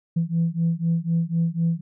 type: beating tone pair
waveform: sine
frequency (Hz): 164.81 / 168.81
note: E3 / E3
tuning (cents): 0 / +41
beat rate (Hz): 4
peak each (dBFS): -22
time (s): 0.16-1.81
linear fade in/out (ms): 10
effects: tanh soft clip ceiling -14 dBFS